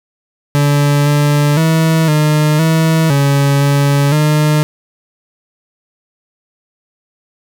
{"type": "tone with pitch steps", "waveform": "40% pulse", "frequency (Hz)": [144.4, 146.3, 161.2, 151.7, 161.1, 140.5, 141.7, 151.5], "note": ["D3", "D3", "E3", "D#3", "E3", "C#3", "C#3", "D#3"], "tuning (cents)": [-29, -6, -38, -44, -39, 24, 38, -46], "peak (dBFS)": -8, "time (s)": [0.55, 4.63], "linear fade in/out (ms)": 0, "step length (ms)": 510, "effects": []}